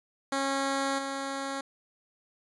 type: tone with level steps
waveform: 10% pulse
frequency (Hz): 273.3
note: C#4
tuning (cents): -24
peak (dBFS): -19 / -24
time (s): 0.32-1.61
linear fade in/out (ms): 5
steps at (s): 0.98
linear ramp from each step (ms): 10
effects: resampled to 24000 Hz